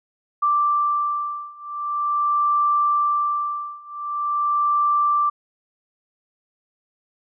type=beating tone pair; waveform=sine; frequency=1174.7 / 1175.14 Hz; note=D6 / D6; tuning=0 / +1 cents; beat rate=0.44 Hz; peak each=-22 / -21 dBFS; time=0.42-5.3 s; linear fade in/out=10 ms; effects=none